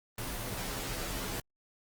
pink noise with comb filter, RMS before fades -37 dBFS, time 0.18-1.4 s, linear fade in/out 2 ms, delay 13 ms, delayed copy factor -0.7, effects Opus 24 kbps

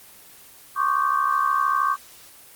sine tone cluster, 1064 / 1123 / 1196 / 1560 Hz, C6 / C#6 / D6 / G6, +29 / +22 / +31 / -9 cents, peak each -27 / -21 / -24 / -29 dBFS, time 0.75-1.97 s, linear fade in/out 50 ms, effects white hiss -47 dBFS RMS until 2.55 s + Opus 24 kbps

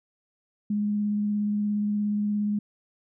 sine tone with vibrato, 207.7 Hz, G#3, in tune, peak -23 dBFS, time 0.7-2.59 s, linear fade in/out 5 ms, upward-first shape sine, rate 17 Hz, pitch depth 11 cents each way, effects none

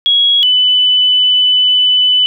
sine tone pair in turn, 3322 / 2997 Hz, G#7 / F#7, 0 / +22 cents, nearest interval major second, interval 178 cents, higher first, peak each -7 dBFS, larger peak neither, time 0.06-0.43 / 0.43-2.26 s, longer second, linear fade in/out 0 ms, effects none

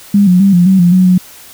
sine tone with pitch steps, 202.1 / 180.4 / 196.9 / 175.8 / 190.4 / 174.9 / 184.7 / 182.3 Hz, G#3 / F#3 / G3 / F3 / F#3 / F3 / F#3 / F#3, -47 / -44 / +8 / +12 / +50 / +3 / -3 / -25 cents, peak -4 dBFS, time 0.14-1.18 s, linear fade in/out 5 ms, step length 130 ms, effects white hiss -36 dBFS RMS until 1.53 s

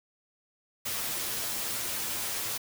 white noise with comb filter, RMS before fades -33 dBFS, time 0.85-2.58 s, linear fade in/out 10 ms, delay 8.8 ms, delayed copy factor +0.65, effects none

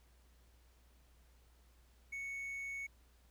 triangle tone, 2217 Hz, C#7, in tune, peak -39 dBFS, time 2.12-2.87 s, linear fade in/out 10 ms, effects added 60 Hz sine -64 dBFS peak until 3.3 s + pink hiss -72 dBFS RMS until 3.3 s

